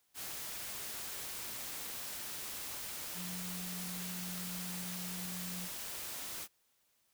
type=tone in noise; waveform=sine; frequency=180 Hz; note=F#3; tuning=47 cents flat; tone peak=-43 dBFS; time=3.14-5.69 s; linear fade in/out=50 ms; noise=white; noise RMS=-43 dBFS; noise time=0.14-6.48 s; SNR=-3 dB; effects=white hiss -75 dBFS RMS until 7.13 s